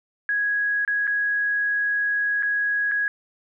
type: tone with dropouts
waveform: sine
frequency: 1661.2 Hz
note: G#6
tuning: in tune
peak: -20 dBFS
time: 0.29-3.08 s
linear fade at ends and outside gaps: 1 ms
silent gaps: 0.85-0.877 / 1.07-1.076 / 2.425-2.431 / 2.914-2.918 s
effects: none